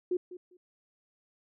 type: tone with echo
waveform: sine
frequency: 360.3 Hz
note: F#4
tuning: 46 cents flat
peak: -26 dBFS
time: 0.11-0.17 s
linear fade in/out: 5 ms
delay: 200 ms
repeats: 2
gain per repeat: -15 dB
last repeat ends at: 0.57 s
effects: none